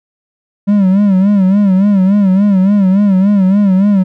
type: tone with vibrato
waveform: triangle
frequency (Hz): 196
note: G3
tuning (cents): 0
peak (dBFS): -4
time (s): 0.67-4.04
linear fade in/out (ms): 20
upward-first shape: sine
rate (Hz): 3.5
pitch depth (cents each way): 100
effects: none